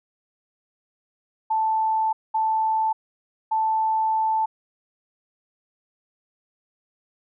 sine tone bursts at uneven times, 880 Hz, A5, in tune, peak -19 dBFS, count 3, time 1.5-2.13 / 2.34-2.93 / 3.51-4.46 s, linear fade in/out 10 ms, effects none

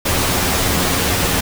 pink noise with comb filter, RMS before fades -17 dBFS, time 0.05-1.41 s, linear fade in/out 10 ms, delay 11 ms, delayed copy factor +0.65, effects none

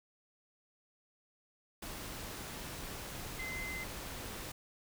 sine tone in noise, 2062 Hz, C7, 26 cents flat, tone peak -40 dBFS, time 3.39-3.84 s, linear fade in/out 5 ms, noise pink, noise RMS -44 dBFS, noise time 1.82-4.52 s, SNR +1 dB, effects none

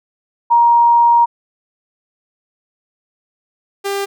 sine / sawtooth tone pair in turn, 942 / 397.7 Hz, A#5 / G4, +18 / +25 cents, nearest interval octave + minor third, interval 1493 cents, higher first, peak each -7 / -14 dBFS, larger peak first, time 0.5-1.26 / 3.84-4.06 s, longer first, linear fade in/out 20 ms, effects none

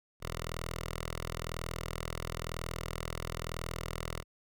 5% pulse tone with notch filter, 41 Hz, E1, 9 cents flat, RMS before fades -39 dBFS, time 0.2-4.24 s, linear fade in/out 50 ms, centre 270 Hz, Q 0.59, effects none

